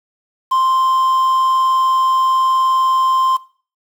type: tone with quantisation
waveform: triangle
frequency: 1046.5 Hz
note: C6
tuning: in tune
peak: -10 dBFS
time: 0.51-3.37 s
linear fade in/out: 10 ms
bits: 6
effects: noise-tail reverb RT60 0.4 s tail -18 dB re dry